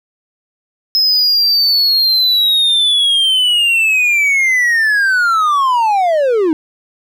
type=linear sweep; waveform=triangle; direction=down; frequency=5150 to 300 Hz; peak=-8 dBFS; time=0.95-6.53 s; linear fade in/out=0 ms; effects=none